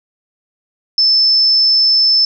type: tone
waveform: sine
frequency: 5270 Hz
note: E8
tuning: 1 cent flat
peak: -8 dBFS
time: 0.98-2.25 s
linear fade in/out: 2 ms
effects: none